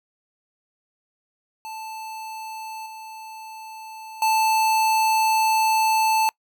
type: tone with level steps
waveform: square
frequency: 880 Hz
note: A5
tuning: in tune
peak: -33 / -37 / -18 dBFS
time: 1.65-6.29 s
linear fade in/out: 0 ms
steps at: 2.86 / 4.22 s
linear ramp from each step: 2 ms
effects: noise-tail reverb RT60 0.1 s tail -25 dB re dry